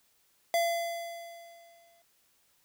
square tone with exponential decay, 680 Hz, F5, 46 cents flat, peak -24 dBFS, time 0.54-2.02 s, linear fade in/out 1 ms, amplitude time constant 320 ms, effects white hiss -69 dBFS RMS until 2.64 s

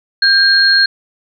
sine tone pair together, 1595 / 4258 Hz, G6 / C8, +30 / +30 cents, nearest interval octave + perfect fourth, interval 1700 cents, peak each -10 dBFS, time 0.22-0.86 s, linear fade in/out 5 ms, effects none

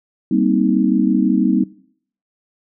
sine chord, C minor seventh, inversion second, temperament just, 196.22 / 235.5 / 261.6 / 314 Hz, G3 / Bb3 / C4 / Eb4, +2 / +18 / 0 / +16 cents, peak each -18 dBFS, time 0.31-1.64 s, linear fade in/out 5 ms, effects noise-tail reverb RT60 0.6 s tail -20 dB re dry

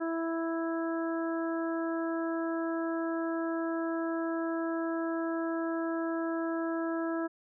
harmonic tone, 329.6 Hz, E4, in tune, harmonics 1 / 2 / 3 / 4 / 5, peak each -31 / -37 / -43 / -41 / -43 dBFS, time 0-7.28 s, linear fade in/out 20 ms, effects none

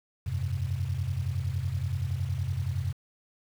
sine chord, F suspended second, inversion none, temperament equal, 87.31 / 98 / 130.81 Hz, F2 / G2 / C3, 0 / 0 / 0 cents, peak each -32 dBFS, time 0.26-2.93 s, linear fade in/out 10 ms, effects 8-bit

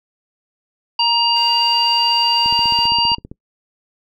harmonic tone, 940 Hz, A#5, 14 cents sharp, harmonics 1 / 3 / 5, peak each -17 / -17 / -17 dBFS, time 0.99-3.15 s, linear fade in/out 5 ms
5% pulse tone with vibrato, 509 Hz, C5, 48 cents flat, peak -24 dBFS, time 1.36-2.87 s, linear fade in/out 2 ms, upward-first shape square, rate 4 Hz, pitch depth 48 cents each way
click train, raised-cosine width 3 ms, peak -19 dBFS, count 14, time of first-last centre 2.46-3.315 s, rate 15.2 Hz
effects noise-tail reverb RT60 0.1 s tail -24 dB re dry

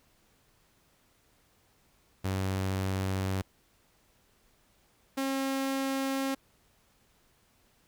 sawtooth tone pair in turn, 95.4 / 269.8 Hz, G2 / C#4, -47 / -47 cents, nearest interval octave + tritone, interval 1800 cents, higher second, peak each -25 dBFS, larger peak neither, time 2.24-3.42 / 5.17-6.35 s, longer neither, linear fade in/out 10 ms, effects pink hiss -67 dBFS RMS until 7.87 s

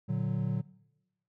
triangle chord, Bb augmented, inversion none, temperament equal, 116.54 / 146.83 / 185 Hz, Bb2 / D3 / F#3, 0 / 0 / 0 cents, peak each -31 dBFS, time 0.08-0.62 s, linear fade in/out 20 ms, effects noise-tail reverb RT60 1.0 s tail -22 dB re dry

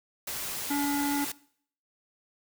white noise, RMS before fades -35 dBFS, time 0.27-1.32 s, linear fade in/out 5 ms
harmonic tone, 285.5 Hz, D4, 49 cents flat, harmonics 1 / 3 / 5 / 7, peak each -27 / -33 / -39 / -41 dBFS, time 0.7-1.25 s, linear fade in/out 10 ms
effects noise-tail reverb RT60 0.6 s tail -21 dB re dry

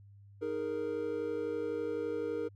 triangle chord, D# suspended fourth, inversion none, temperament just, 311.1 / 414.8 / 466.7 Hz, D#4 / G#4 / A#4, 0 / -2 / +2 cents, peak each -38 / -37 / -33 dBFS, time 0.41-2.49 s, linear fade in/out 20 ms, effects added 100 Hz sine -53 dBFS peak until 2.55 s

